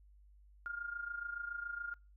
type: tone with amplitude modulation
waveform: sine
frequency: 1411 Hz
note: F6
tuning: 17 cents sharp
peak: -36 dBFS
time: 0.66-1.94 s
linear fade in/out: 0 ms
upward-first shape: sine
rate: 27.1 Hz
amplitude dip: 75%
effects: noise-tail reverb RT60 0.3 s tail -26 dB re dry + added 50 Hz sine -59 dBFS peak until 2.16 s